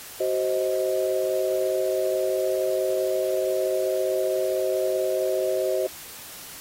sine chord, C diminished, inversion second, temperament just, 376.7 / 523.3 / 627.9 Hz, Gb4 / C5 / Eb5, +31 / 0 / +16 cents, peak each -26 dBFS, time 0.2-5.87 s, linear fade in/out 5 ms, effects white hiss -41 dBFS RMS until 6.6 s + AAC 48 kbps

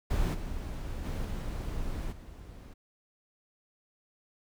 brown noise with level steps, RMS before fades -28 / -37 / -33 / -35 / -46 dBFS, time 0.1-2.74 s, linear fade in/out 10 ms, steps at 0.33 / 1.04 / 1.24 / 2.11 s, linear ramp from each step 20 ms, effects none

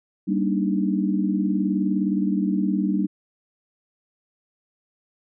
sine chord, Eb major seventh, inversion first, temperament just, 194.45 / 233.3 / 291.7 / 311.1 Hz, G3 / Bb3 / D4 / Eb4, -14 / +2 / -12 / 0 cents, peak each -22 / -28 / -26 / -27 dBFS, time 0.27-3.07 s, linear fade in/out 20 ms, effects none

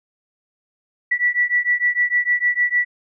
sine beating tone pair, 1951 / 1957.6 Hz, B6 / B6, -22 / -16 cents, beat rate 6.6 Hz, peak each -19 dBFS, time 1.11-2.85 s, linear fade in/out 10 ms, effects none

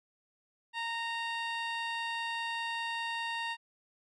15% pulse tone with low-pass filter, 925 Hz, A#5, 14 cents flat, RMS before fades -36 dBFS, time 0.73-3.57 s, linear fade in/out 50 ms, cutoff 4700 Hz, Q 0.73, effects none

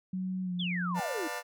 sine tone with pitch glide, 186 to 178.01 Hz, F#3 to F3, +9 to +33 cents, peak -31 dBFS, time 0.13-1 s, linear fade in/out 5 ms, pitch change -76 cents, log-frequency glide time 0.43-0.54 s
sine exponential sweep, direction down, 3587 to 293.7 Hz, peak -33 dBFS, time 0.59-1.28 s, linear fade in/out 10 ms
20% pulse chord, B half-diminished seventh, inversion none, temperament just, 493.9 / 592.7 / 711.2 / 889 Hz, B4 / D5 / F5 / A5, 0 / +16 / +31 / +18 cents, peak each -36 dBFS, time 0.94-1.43 s, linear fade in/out 50 ms
effects none

